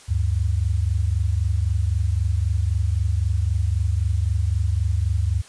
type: tone pair together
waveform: sine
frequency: 74.16 / 98 Hz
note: D2 / G2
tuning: +17 / 0 cents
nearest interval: perfect fourth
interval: 483 cents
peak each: -21 dBFS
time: 0.08-5.42 s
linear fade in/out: 20 ms
effects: white hiss -47 dBFS RMS until 5.48 s + resampled to 22050 Hz